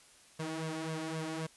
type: tone with flanger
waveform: sawtooth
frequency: 159.5 Hz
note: D#3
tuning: 43 cents sharp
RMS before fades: -38 dBFS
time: 0.39-1.47 s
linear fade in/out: 10 ms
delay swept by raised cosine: 1.8 to 3.6 ms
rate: 3.8 Hz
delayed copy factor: +0.75
effects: white hiss -60 dBFS RMS until 1.56 s + resampled to 24000 Hz